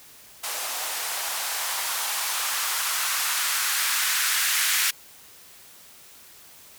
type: noise with band-pass filter sweep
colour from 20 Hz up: violet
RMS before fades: -26 dBFS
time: 0.43-4.91 s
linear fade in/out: 10 ms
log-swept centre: 670 to 1700 Hz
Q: 1.7
effects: white hiss -49 dBFS RMS until 6.78 s